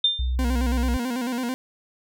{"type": "tone with exponential decay", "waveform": "sine", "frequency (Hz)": 3600, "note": "A7", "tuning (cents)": 39, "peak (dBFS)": -14, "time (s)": [0.04, 0.36], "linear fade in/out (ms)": 5, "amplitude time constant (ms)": 69}
{"type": "tone", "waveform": "sine", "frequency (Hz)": 62.5, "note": "B1", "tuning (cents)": 21, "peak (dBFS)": -21, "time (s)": [0.19, 0.97], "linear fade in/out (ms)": 5}
{"type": "tone with vibrato", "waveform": "40% pulse", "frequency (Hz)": 247.3, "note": "B3", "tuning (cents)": 3, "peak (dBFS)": -24, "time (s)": [0.39, 1.54], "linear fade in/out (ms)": 0, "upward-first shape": "square", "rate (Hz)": 9.1, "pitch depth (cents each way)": 74}
{"effects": []}